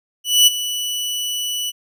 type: tone with ADSR envelope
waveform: sawtooth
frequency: 2960 Hz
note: F#7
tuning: in tune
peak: -4 dBFS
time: 0.24-1.72 s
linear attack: 230 ms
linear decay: 19 ms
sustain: -14 dB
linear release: 32 ms
effects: none